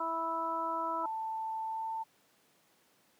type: harmonic tone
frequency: 328.6 Hz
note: E4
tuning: 5 cents flat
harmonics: 1 / 2 / 3 / 4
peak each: -43 / -40 / -34 / -37 dBFS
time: 0-1.06 s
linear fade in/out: 5 ms
type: tone with pitch glide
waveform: sine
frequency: 886 to 892.7 Hz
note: A5 to A5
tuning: +12 to +25 cents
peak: -34 dBFS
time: 1.03-2.04 s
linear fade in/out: 20 ms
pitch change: +13 cents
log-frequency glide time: 1.65-1.88 s
effects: pink hiss -68 dBFS RMS until 3.19 s + high-pass 200 Hz 12 dB/octave